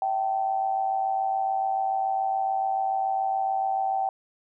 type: tone with amplitude modulation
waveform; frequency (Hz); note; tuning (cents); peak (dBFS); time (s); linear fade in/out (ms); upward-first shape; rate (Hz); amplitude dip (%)
sine; 772; G5; -27; -20; 0.02-4.09; 2; sine; 107; 65
effects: none